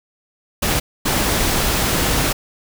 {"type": "noise bursts at uneven times", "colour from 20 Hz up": "pink", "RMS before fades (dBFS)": -18, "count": 2, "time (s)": [[0.62, 0.8], [1.05, 2.33]], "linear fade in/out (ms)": 10, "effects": []}